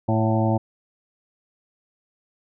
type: harmonic tone with a mistuned harmonic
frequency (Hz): 111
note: A2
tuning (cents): +16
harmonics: 1 / 2 / 3 / 5 / 6 / 7 / 8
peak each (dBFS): -21 / -24 / -26 / -28 / -29 / -29 / -30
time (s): 0.08-0.58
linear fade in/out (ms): 10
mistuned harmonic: 7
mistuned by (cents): -37
effects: none